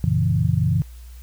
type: chord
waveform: sine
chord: F# dominant seventh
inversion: none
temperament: equal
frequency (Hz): 92.5 / 116.54 / 138.59 / 164.81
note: F#2 / A#2 / C#3 / E3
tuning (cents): 0 / 0 / 0 / 0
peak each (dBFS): -22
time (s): 0.04-0.82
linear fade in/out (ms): 0
effects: added 60 Hz sine -37 dBFS peak until 1.22 s + white hiss -53 dBFS RMS until 1.22 s